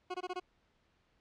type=tone bursts; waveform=20% pulse; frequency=363.9 Hz; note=F#4; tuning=29 cents flat; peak=-31 dBFS; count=5; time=0.1-0.4 s; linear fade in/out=10 ms; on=44 ms; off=20 ms; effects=pink hiss -73 dBFS RMS until 1.2 s + low-pass 4000 Hz 12 dB/octave